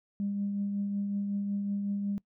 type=tone with tremolo; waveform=sine; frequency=201.3 Hz; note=G3; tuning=46 cents sharp; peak=-27 dBFS; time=0.2-2.18 s; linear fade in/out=0 ms; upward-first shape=triangle; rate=5.4 Hz; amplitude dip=35%; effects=noise-tail reverb RT60 0.1 s tail -23 dB re dry + tanh soft clip ceiling -23 dBFS